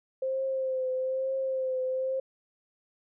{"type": "tone with vibrato", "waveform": "sine", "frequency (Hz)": 523.3, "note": "C5", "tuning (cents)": 0, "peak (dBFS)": -27, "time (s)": [0.22, 2.2], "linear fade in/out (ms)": 5, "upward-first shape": "triangle", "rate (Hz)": 1.1, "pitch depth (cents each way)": 35, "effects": []}